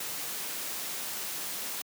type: noise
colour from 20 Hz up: white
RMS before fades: -36 dBFS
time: 0-1.82 s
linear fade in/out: 5 ms
effects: high-pass 150 Hz 12 dB/octave